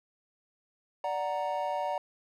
triangle chord, D augmented, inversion none, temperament equal, 587.3 / 740 / 932.3 Hz, D5 / F#5 / A#5, 0 / 0 / 0 cents, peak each -32 dBFS, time 1.04-1.98 s, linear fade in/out 2 ms, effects none

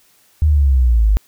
sine linear sweep, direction down, 78.6 to 49 Hz, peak -9 dBFS, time 0.42-1.17 s, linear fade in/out 0 ms, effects white hiss -54 dBFS RMS until 1.27 s

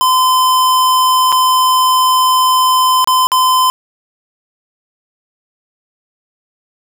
square tone with dropouts, 1025 Hz, C6, 36 cents flat, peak -9 dBFS, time 0.01-3.7 s, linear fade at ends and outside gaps 0 ms, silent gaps 1.32-1.325 / 3.044-3.074 / 3.27-3.318 s, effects none

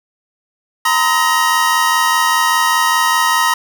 square tone cluster, 936 / 1021 / 1272 / 1878 Hz, A#5 / C6 / D#6 / A#6, +7 / -43 / +38 / +12 cents, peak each -18 dBFS, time 0.85-3.54 s, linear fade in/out 5 ms, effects none

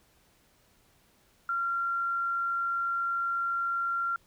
sine tone, 1377 Hz, F6, 25 cents flat, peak -27 dBFS, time 1.49-4.16 s, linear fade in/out 2 ms, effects pink hiss -65 dBFS RMS until 4.26 s

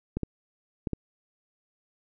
clicks, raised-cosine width 3 ms, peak -16 dBFS, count 4, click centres 0.17 / 0.233 / 0.872 / 0.933 s, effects none

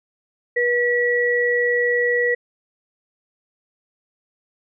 sine tone pair together, 484 / 1936 Hz, B4 / B6, -35 / -35 cents, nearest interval 2 octaves, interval 2400 cents, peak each -19 dBFS, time 0.56-2.35 s, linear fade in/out 10 ms, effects none

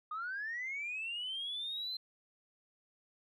sine linear sweep, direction up, 1212 to 4121 Hz, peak -36 dBFS, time 0.11-1.97 s, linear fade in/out 5 ms, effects tanh soft clip ceiling -33 dBFS

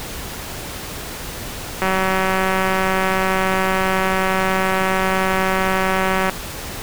click train, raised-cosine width 0.5 ms, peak -4 dBFS, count 847, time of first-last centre 1.82-6.296 s, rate 189 Hz, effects pink hiss -30 dBFS RMS until 6.82 s

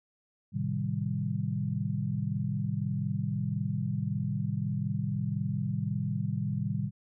sine chord, A half-diminished seventh, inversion none, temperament equal with one note detuned, 110 / 131.65 / 155.56 / 196 Hz, A2 / C3 / Eb3 / G3, 0 / +11 / 0 / 0 cents, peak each -34 dBFS, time 0.52-6.91 s, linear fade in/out 50 ms, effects none

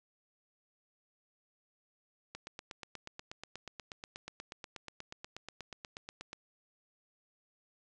click train, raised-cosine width 0.2 ms, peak -26 dBFS, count 34, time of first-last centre 2.35-6.331 s, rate 8.29 Hz, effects resampled to 22050 Hz

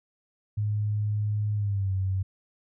sine tone with pitch glide, 105 to 95.18 Hz, G#2 to F#2, +19 to +49 cents, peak -24 dBFS, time 0.57-2.23 s, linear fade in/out 10 ms, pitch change -170 cents, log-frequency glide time 1.54-1.93 s, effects none

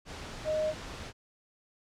sine tone in noise, 620 Hz, D#5, 6 cents flat, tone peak -27 dBFS, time 0.44-0.74 s, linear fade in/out 50 ms, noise pink, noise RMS -42 dBFS, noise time 0.05-1.13 s, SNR +12 dB, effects low-pass 6000 Hz 12 dB/octave

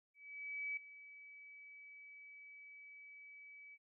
sine tone with ADSR envelope, 2288 Hz, D7, 46 cents flat, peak -38 dBFS, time 0.14-3.78 s, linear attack 630 ms, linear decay 4 ms, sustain -16 dB, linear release 43 ms, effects none

